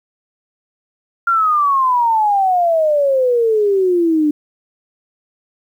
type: exponential sweep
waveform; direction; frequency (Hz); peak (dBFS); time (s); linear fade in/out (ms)
sine; down; 1396.9 to 293.7; -11; 1.27-4.31; 5
effects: 8-bit